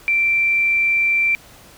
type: tone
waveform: sine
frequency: 2349 Hz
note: D7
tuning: in tune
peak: -14 dBFS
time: 0.08-1.35 s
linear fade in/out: 0 ms
effects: pink hiss -45 dBFS RMS until 1.77 s